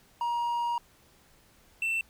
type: tone pair in turn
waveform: triangle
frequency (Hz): 948 / 2681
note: A#5 / E7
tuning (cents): +29 / +29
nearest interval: octave + tritone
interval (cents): 1800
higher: second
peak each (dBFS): -25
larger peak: neither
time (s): 0.21-0.78 / 1.82-2.01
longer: first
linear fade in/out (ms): 2
effects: pink hiss -61 dBFS RMS until 2.09 s